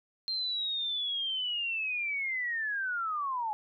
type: linear sweep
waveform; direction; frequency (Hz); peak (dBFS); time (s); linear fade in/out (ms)
sine; down; 4186 to 833; -30; 0.28-3.53; 0
effects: none